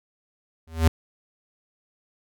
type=tone with exponential growth; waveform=square; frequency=81 Hz; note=E2; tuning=30 cents flat; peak=-12 dBFS; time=0.67-0.88 s; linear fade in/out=5 ms; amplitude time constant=45 ms; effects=none